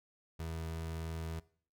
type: tone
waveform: 30% pulse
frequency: 81.5 Hz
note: E2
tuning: 19 cents flat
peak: -36 dBFS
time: 0.39-1.4 s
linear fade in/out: 10 ms
effects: noise-tail reverb RT60 0.5 s tail -20 dB re dry